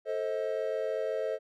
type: chord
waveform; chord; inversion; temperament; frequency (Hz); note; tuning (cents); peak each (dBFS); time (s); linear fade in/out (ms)
triangle; A diminished; none; just; 440 / 528 / 633.6; A4 / C5 / Eb5; 0 / +16 / +31; -32; 0.05-1.39; 50
effects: none